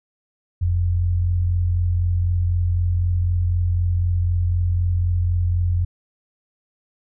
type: tone pair together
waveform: sine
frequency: 44.54 / 88.5 Hz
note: F1 / F2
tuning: +35 / +23 cents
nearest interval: octave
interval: 1188 cents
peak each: -25 / -17 dBFS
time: 0.61-5.85 s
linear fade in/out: 10 ms
effects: none